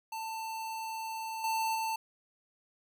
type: tone with level steps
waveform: square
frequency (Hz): 891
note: A5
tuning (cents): +22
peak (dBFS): -37 / -30 / -32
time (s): 0.12-1.96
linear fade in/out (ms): 5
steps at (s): 1.44 / 1.75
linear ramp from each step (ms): 2
effects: none